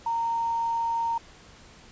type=tone with quantisation; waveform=sine; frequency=923 Hz; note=A#5; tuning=17 cents flat; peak=-24 dBFS; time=0.06-1.18 s; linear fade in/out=5 ms; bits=8; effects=pink hiss -51 dBFS RMS until 1.91 s + resampled to 16000 Hz